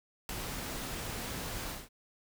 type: noise with ADSR envelope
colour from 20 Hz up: pink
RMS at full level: -31 dBFS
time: 0.29-1.89 s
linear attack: 3 ms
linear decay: 3 ms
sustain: -8 dB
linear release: 190 ms
effects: none